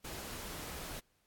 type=noise; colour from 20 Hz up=pink; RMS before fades=-44 dBFS; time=0.04-1 s; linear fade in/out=10 ms; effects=pink hiss -75 dBFS RMS until 1.26 s + AAC 64 kbps